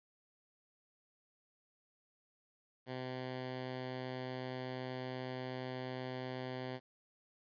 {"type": "tone", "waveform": "10% pulse", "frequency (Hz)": 128.2, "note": "C3", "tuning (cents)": -35, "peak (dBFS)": -32, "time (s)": [2.86, 6.8], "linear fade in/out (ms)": 50, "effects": ["resampled to 11025 Hz", "12-bit"]}